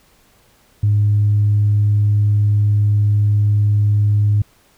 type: tone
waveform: sine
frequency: 103.83 Hz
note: G#2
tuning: in tune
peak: -10 dBFS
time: 0.83-4.42 s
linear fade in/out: 5 ms
effects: tanh soft clip ceiling -7 dBFS + pink hiss -54 dBFS RMS until 4.77 s